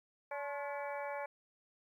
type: harmonic tone with a mistuned harmonic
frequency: 285.7 Hz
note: D4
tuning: 48 cents flat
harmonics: 2 / 3 / 4 / 5 / 6 / 7 / 8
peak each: -41 / -43 / -49 / -51 / -50 / -54 / -50 dBFS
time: 0.31-1.26 s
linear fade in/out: 5 ms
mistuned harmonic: 4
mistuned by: -95 cents
effects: 12-bit